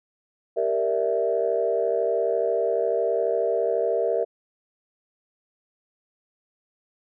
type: chord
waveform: sine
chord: E half-diminished seventh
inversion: first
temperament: equal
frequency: 392 / 466.2 / 587.3 / 659.3 Hz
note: G4 / Bb4 / D5 / E5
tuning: 0 / 0 / 0 / 0 cents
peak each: -28 / -24 / -28 / -25 dBFS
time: 0.56-4.25 s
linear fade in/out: 20 ms
effects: tanh soft clip ceiling -10 dBFS